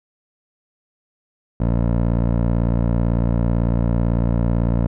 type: tone with low-pass filter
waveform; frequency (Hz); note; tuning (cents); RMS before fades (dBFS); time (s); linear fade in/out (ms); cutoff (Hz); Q
15% pulse; 58; A#1; -8; -18; 1.6-4.87; 5; 800; 0.57
effects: none